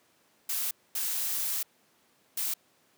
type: noise bursts at uneven times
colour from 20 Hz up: blue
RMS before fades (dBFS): -31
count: 3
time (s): 0.49-0.71 / 0.95-1.63 / 2.37-2.54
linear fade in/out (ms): 5
effects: pink hiss -66 dBFS RMS until 2.97 s + high-pass 200 Hz 12 dB/octave